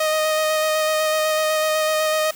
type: tone with vibrato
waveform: sawtooth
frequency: 622.3 Hz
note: D#5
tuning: in tune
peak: -14 dBFS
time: 0-2.31 s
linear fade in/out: 5 ms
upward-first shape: square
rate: 8 Hz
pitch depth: 10 cents each way
effects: white hiss -41 dBFS RMS until 2.35 s